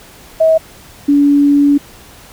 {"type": "tone pair in turn", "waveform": "sine", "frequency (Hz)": [642, 286], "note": ["E5", "D4"], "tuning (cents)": [-46, -46], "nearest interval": "octave + major second", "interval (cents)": 1400, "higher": "first", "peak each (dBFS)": -6, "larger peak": "neither", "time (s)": [[0.4, 0.58], [1.08, 1.78]], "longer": "second", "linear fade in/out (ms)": 10, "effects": ["pink hiss -39 dBFS RMS until 2.32 s"]}